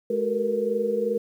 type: tone cluster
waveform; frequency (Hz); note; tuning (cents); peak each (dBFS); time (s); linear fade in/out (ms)
sine; 211.9 / 377.5 / 451 / 473.6; G#3 / F#4 / A4 / A#4; +35 / +35 / +43 / +27; -31 / -33 / -28 / -24; 0.1-1.18; 5
effects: 9-bit